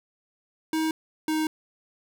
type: tone pair in turn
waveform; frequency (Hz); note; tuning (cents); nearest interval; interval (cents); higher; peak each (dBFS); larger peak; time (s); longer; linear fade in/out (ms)
square; 317.2 / 312.5; D#4 / D#4; +33 / +8; unison; 25; first; -24; neither; 0.73-0.91 / 1.28-1.47; second; 2
effects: none